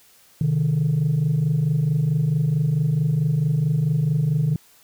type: tone pair together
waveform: sine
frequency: 129.75 / 154.3 Hz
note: C3 / D#3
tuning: -14 / -14 cents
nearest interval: minor third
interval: 300 cents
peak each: -21 / -17 dBFS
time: 0.41-4.56 s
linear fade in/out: 2 ms
effects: tanh soft clip ceiling -14 dBFS + white hiss -54 dBFS RMS until 4.83 s